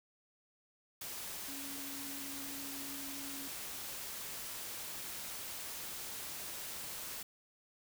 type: tone in noise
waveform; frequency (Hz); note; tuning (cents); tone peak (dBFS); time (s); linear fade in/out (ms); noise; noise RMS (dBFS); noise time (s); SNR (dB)
sine; 277.2; C#4; 0; -48; 1.48-3.48; 5; white; -44; 1.01-7.23; -7
effects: none